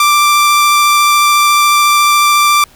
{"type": "tone with vibrato", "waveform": "sawtooth", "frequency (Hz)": 1178, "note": "D6", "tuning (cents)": 5, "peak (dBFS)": -3, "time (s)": [0, 2.64], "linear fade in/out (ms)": 2, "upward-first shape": "triangle", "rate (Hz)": 14, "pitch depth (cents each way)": 9, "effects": ["pink hiss -44 dBFS RMS until 2.75 s"]}